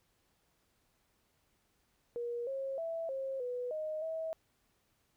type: tone with pitch steps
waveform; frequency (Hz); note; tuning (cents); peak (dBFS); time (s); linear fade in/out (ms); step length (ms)
sine; 476 / 540 / 660 / 536 / 493.6 / 621 / 645; A#4 / C#5 / E5 / C5 / B4 / D#5 / E5; +36 / -45 / +2 / +42 / -1 / -3 / -38; -35; 2.16-4.33; 0; 310
effects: pink hiss -75 dBFS RMS until 5.16 s